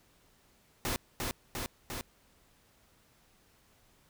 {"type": "noise with echo", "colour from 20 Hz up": "pink", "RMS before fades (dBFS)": -33, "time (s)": [0.85, 0.96], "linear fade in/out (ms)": 0, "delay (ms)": 350, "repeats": 3, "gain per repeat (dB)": -2, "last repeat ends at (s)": 2.01, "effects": ["pink hiss -66 dBFS RMS until 4.09 s"]}